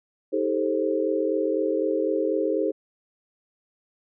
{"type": "chord", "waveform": "sine", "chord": "A half-diminished seventh", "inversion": "second", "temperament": "just", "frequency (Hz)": [316.8, 396, 440, 528], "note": ["Eb4", "G4", "A4", "C5"], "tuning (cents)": [31, 18, 0, 16], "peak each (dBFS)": -27, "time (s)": [0.32, 2.72], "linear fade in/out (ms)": 20, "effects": []}